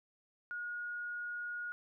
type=tone; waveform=sine; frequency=1441 Hz; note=F#6; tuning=46 cents flat; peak=-38 dBFS; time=0.51-1.72 s; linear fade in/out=0 ms; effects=none